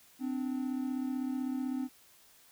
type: tone pair together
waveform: triangle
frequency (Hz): 257.8 / 293.7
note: C4 / D4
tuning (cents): -26 / 0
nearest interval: major second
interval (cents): 226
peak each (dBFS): -31 / -36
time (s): 0.19-1.89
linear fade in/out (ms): 50
effects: white hiss -61 dBFS RMS until 2.51 s